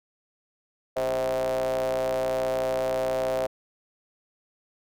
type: ring-modulated tone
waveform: square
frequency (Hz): 61.74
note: B1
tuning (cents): 0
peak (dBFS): -22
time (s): 0.96-3.47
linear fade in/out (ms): 10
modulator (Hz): 585
effects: none